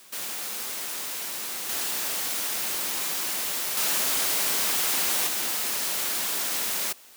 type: noise with level steps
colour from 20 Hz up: white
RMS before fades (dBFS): -33 / -29 / -25 / -28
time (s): 0.12-6.93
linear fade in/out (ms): 10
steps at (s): 1.69 / 3.77 / 5.27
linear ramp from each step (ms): 2
effects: white hiss -51 dBFS RMS until 7.16 s + high-pass 200 Hz 12 dB/octave